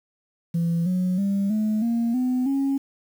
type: tone with pitch steps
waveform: sine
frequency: 168.6 / 182.8 / 198.2 / 214.9 / 233 / 252.6 / 273.9 Hz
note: E3 / F#3 / G3 / A3 / A#3 / B3 / C#4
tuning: +39 / -21 / +19 / -41 / -1 / +39 / -21 cents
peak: -18 dBFS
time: 0.54-2.78 s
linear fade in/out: 10 ms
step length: 320 ms
effects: tanh soft clip ceiling -18 dBFS + 8-bit